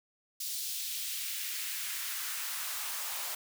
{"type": "noise with high-pass filter sweep", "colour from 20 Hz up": "white", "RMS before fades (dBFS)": -37, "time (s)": [0.4, 3.35], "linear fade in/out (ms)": 5, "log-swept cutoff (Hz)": [4400, 710], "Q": 1.3, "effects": []}